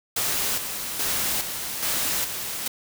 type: noise with tremolo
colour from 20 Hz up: white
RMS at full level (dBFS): -25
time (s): 0.16-2.68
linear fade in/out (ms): 5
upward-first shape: square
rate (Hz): 1.2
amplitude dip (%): 50
effects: none

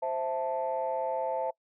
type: chord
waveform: sine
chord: A minor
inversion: first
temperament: equal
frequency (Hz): 523.3 / 659.3 / 880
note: C5 / E5 / A5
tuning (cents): 0 / 0 / 0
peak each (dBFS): -32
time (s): 0.02-1.51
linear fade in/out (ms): 10
effects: noise-tail reverb RT60 0.1 s tail -24 dB re dry + tanh soft clip ceiling -21 dBFS

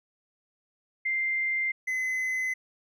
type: tone pair in turn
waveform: sine / triangle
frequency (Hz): 2093 / 2036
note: C7 / C7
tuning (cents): 0 / -48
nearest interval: unison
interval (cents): 48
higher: first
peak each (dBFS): -25 / -25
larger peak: neither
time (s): 1.05-1.72 / 1.87-2.54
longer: neither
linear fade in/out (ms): 10
effects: none

